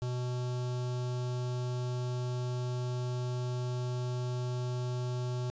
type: tone with notch filter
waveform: square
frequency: 124.2 Hz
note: B2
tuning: 10 cents sharp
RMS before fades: -34 dBFS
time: 0.02-5.5 s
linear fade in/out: 0 ms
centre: 2000 Hz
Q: 1.1
effects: resampled to 16000 Hz